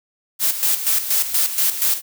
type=noise with tremolo; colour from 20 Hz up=blue; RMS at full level=-17 dBFS; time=0.39-2.02 s; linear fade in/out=50 ms; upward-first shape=square; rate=4.2 Hz; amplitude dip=65%; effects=none